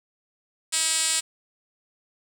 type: tone with band-pass filter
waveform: 5% pulse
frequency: 321 Hz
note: E4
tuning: 46 cents flat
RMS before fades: -24 dBFS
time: 0.72-1.21 s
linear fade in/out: 20 ms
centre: 7100 Hz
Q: 5.4
effects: 8-bit